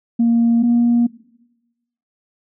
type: tone pair in turn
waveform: sine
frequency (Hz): 233.1 / 237.4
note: A#3 / A#3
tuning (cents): 0 / +32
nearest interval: unison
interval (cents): 32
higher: second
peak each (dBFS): -10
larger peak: neither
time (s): 0.19-0.63 / 0.63-1.07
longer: neither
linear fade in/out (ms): 10
effects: noise-tail reverb RT60 1.0 s tail -20 dB re dry + tanh soft clip ceiling -8 dBFS